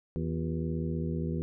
harmonic tone with a mistuned harmonic, 80.9 Hz, E2, 32 cents flat, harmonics 1 / 2 / 3 / 4 / 5 / 6, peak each -36 / -32 / -37 / -39 / -42 / -44 dBFS, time 0.16-1.42 s, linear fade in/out 0 ms, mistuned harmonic 4, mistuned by +130 cents, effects none

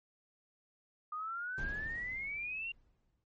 sine exponential sweep, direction up, 1214 to 2794 Hz, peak -37 dBFS, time 1.12-2.72 s, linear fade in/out 5 ms
brown noise with exponential decay, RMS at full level -39 dBFS, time 1.58-3.24 s, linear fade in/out 1 ms, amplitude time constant 360 ms
effects MP3 32 kbps

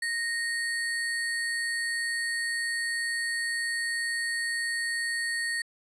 sine tone with sample-and-hold, 1861 Hz, A#6, 3 cents flat, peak -27 dBFS, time 0.02-5.62 s, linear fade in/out 5 ms, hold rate 6300 Hz, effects resampled to 24000 Hz

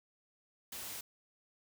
white noise, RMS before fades -44 dBFS, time 0.72-1.01 s, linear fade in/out 5 ms, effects none

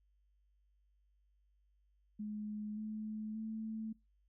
sine tone with pitch steps, 211.1 / 215.5 / 220.1 Hz, G#3 / A3 / A3, +29 / -36 / +1 cents, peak -39 dBFS, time 2.19-3.93 s, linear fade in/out 10 ms, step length 580 ms, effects noise-tail reverb RT60 0.2 s tail -23 dB re dry + added 50 Hz sine -70 dBFS peak until 4.28 s

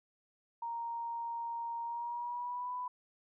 sine tone with pitch glide, 932.3 to 993.5 Hz, A#5 to B5, 0 to +10 cents, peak -36 dBFS, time 0.62-2.88 s, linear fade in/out 5 ms, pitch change +110 cents, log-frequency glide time 1.83-2.73 s, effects none

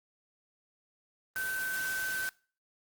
sine tone in noise, 1534 Hz, G6, 38 cents flat, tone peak -32 dBFS, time 1.36-2.29 s, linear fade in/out 0 ms, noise white, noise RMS -40 dBFS, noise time 1.36-2.29 s, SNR +5 dB, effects noise-tail reverb RT60 0.4 s tail -23 dB re dry + Opus 24 kbps

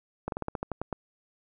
slowing click train, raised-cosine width 1 ms, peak -17 dBFS, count 10, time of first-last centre 0.28-0.927 s, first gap 42 ms, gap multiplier 1.13, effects none

